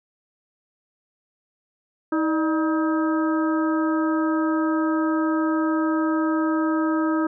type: harmonic tone with a mistuned harmonic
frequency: 317.9 Hz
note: D#4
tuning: 37 cents sharp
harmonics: 1 / 2 / 3 / 4 / 5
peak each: -20 / -30 / -32 / -29 / -34 dBFS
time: 2.12-7.27 s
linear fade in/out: 5 ms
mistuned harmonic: 2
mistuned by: -94 cents
effects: none